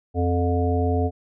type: harmonic tone with a mistuned harmonic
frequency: 87.31 Hz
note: F2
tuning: in tune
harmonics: 1 / 3 / 5 / 7 / 8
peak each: -21 / -26 / -26 / -32 / -28 dBFS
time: 0.14-1.11 s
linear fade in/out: 50 ms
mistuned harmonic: 8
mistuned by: +53 cents
effects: none